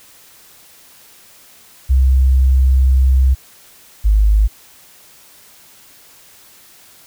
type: tone pair in turn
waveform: sine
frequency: 65.41 / 52.1 Hz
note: C2 / G#1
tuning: 0 / +6 cents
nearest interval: major third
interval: 394 cents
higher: first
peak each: -8 dBFS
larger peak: neither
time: 1.89-3.35 / 4.04-4.48 s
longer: first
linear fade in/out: 20 ms
effects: white hiss -45 dBFS RMS until 7.06 s